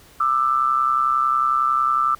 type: tone pair together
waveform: sine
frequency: 1192 / 1323 Hz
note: D6 / E6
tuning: +25 / +6 cents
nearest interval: major second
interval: 181 cents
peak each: -19 dBFS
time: 0.2-2.15 s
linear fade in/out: 5 ms
effects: pink hiss -49 dBFS RMS until 2.19 s